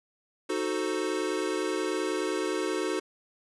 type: chord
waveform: square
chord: D# diminished seventh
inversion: none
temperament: equal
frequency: 311.1 / 370 / 440 / 523.3 Hz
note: D#4 / F#4 / A4 / C5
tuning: 0 / 0 / 0 / 0 cents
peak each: -34 / -32 / -34 / -38 dBFS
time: 0.49-3 s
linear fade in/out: 10 ms
effects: resampled to 24000 Hz + 10-bit